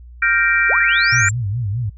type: chord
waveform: sine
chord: G minor seventh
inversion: third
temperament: equal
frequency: 1396.9 / 1568 / 1864.7 / 2349 Hz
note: F6 / G6 / Bb6 / D7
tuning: 0 / 0 / 0 / 0 cents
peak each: -18 dBFS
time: 0.22-1.29 s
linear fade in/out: 5 ms
type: linear sweep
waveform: sine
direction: up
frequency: 334.6 to 7530 Hz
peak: -21 dBFS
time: 0.69-1.31 s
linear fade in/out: 10 ms
type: tone with vibrato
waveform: sine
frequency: 110 Hz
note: A2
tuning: in tune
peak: -18 dBFS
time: 1.12-1.9 s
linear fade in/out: 10 ms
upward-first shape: sine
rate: 4.8 Hz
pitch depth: 220 cents each way
effects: added 60 Hz sine -36 dBFS peak until 1.97 s